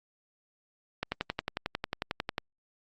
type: click train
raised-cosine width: 0.3 ms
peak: -14 dBFS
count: 16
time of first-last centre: 1.03-2.381 s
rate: 11.1 Hz
effects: Opus 48 kbps